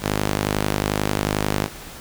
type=tone with high-pass filter; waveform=sawtooth; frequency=51.2 Hz; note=G#1; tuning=24 cents flat; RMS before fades=-23 dBFS; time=0.01-1.69 s; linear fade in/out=50 ms; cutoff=140 Hz; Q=0.51; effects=pink hiss -38 dBFS RMS until 2 s